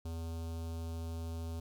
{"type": "tone with notch filter", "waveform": "square", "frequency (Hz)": 82.41, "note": "E2", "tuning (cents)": 0, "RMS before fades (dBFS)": -40, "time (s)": [0.05, 1.6], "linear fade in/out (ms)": 5, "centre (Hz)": 1900, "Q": 0.78, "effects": ["12-bit"]}